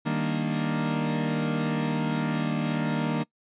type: chord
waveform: 40% pulse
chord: Eb major seventh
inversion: none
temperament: equal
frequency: 155.56 / 196 / 233.1 / 293.7 Hz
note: Eb3 / G3 / Bb3 / D4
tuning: 0 / 0 / 0 / 0 cents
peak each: -28 / -33 / -28 / -32 dBFS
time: 0.05-3.24 s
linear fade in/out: 20 ms
effects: noise-tail reverb RT60 0.1 s tail -22 dB re dry + resampled to 8000 Hz